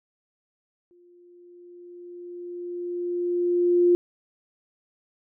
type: tone with exponential growth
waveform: sine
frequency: 351.5 Hz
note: F4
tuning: 11 cents sharp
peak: -14 dBFS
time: 0.91-3.95 s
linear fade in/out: 0 ms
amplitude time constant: 660 ms
effects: none